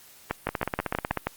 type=two click trains; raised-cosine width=0.5 ms; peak=-11 / -10 dBFS; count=12 / 7; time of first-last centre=0.49-1.173 / 0.31-1.27 s; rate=16.1 / 6.25 Hz; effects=white hiss -52 dBFS RMS until 1.36 s + Opus 48 kbps